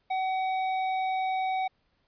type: tone with hard clipping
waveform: sine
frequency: 755 Hz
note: F#5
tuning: 35 cents sharp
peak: -28 dBFS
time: 0.1-1.68 s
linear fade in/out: 10 ms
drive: 9 dB
effects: pink hiss -72 dBFS RMS until 2.07 s + resampled to 11025 Hz